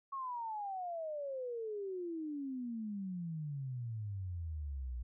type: exponential sweep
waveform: sine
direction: down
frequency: 1108.7 to 58.27 Hz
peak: -38 dBFS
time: 0.12-5.03 s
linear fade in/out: 10 ms
effects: none